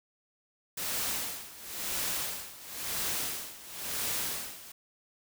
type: noise with tremolo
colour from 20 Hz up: white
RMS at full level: -32 dBFS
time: 0.77-4.72 s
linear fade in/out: 5 ms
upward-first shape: sine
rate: 0.97 Hz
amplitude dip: 85%
effects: none